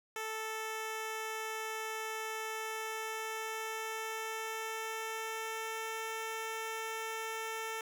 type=tone with pitch glide; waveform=10% pulse; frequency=440 to 445.6 Hz; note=A4 to A4; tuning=0 to +22 cents; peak=-29 dBFS; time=0.16-7.81 s; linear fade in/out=2 ms; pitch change=+22 cents; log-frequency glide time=2.48-5.98 s; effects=none